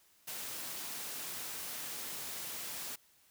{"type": "high-pass noise", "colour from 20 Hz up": "white", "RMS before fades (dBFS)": -42, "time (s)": [0.27, 2.96], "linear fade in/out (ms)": 10, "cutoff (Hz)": 110, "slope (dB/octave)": 12, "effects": ["white hiss -67 dBFS RMS until 3.3 s"]}